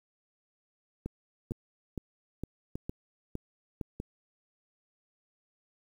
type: two click trains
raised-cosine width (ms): 3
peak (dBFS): -23 / -22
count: 3 / 7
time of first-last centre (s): 1.51-4.001 / 1.06-3.812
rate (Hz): 0.803 / 2.18
effects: 9-bit